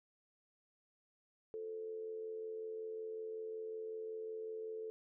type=tone with amplitude modulation; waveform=sine; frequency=440 Hz; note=A4; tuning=in tune; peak=-39 dBFS; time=1.54-4.9 s; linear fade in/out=0 ms; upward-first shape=sine; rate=85.4 Hz; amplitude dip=50%; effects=none